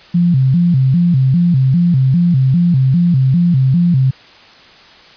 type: tone with vibrato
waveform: sine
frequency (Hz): 151.5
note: D#3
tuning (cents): -46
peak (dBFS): -8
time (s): 0.14-4.11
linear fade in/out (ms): 10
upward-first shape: square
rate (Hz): 2.5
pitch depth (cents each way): 240
effects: white hiss -41 dBFS RMS until 5.16 s + resampled to 11025 Hz